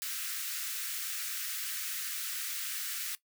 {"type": "high-pass noise", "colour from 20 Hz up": "white", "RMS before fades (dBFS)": -37, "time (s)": [0.02, 3.15], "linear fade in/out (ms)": 0, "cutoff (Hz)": 1300, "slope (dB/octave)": 48, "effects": ["noise-tail reverb RT60 0.1 s tail -17 dB re dry"]}